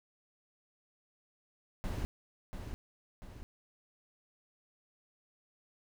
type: noise with echo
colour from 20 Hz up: brown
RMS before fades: -36 dBFS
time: 1.84-2.05 s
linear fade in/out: 0 ms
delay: 690 ms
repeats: 2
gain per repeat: -6 dB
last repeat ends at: 3.43 s
effects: none